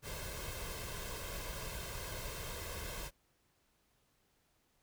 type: noise with comb filter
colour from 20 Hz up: pink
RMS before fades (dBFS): -43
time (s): 0.02-3.11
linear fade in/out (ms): 50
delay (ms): 1.9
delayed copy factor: +0.65
effects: pink hiss -75 dBFS RMS until 4.82 s